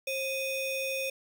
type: ring-modulated tone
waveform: square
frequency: 1515 Hz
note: F#6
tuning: 40 cents sharp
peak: -28 dBFS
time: 0.07-1.1 s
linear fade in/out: 5 ms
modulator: 981 Hz
effects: 9-bit